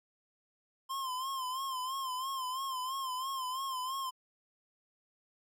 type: tone with vibrato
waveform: square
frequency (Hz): 1046.5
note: C6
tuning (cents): 0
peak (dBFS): -35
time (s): 0.89-4.11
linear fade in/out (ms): 20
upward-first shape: sine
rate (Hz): 3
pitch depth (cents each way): 70
effects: MP3 64 kbps